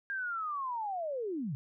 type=linear sweep; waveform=sine; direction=down; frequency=1619 to 120.6 Hz; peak=-33 dBFS; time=0.1-1.55 s; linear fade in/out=0 ms; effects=none